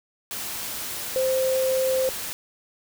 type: tone in noise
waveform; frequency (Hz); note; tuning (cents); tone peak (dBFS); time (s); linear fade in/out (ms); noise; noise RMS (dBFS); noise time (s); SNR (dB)
sine; 522; C5; -4; -20; 1.16-2.09; 0; white; -32; 0.31-2.33; +9
effects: none